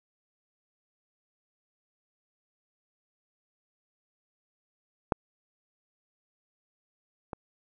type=clicks; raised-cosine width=1 ms; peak=-9 / -21 dBFS; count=2; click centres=5.122 / 7.332 s; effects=none